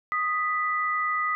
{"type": "tone pair together", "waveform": "sine", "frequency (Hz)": [1244.5, 1975.5], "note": ["D#6", "B6"], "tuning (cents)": [0, 0], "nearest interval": "minor sixth", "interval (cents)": 800, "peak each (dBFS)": [-25, -28], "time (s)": [0.12, 1.35], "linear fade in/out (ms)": 0, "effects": []}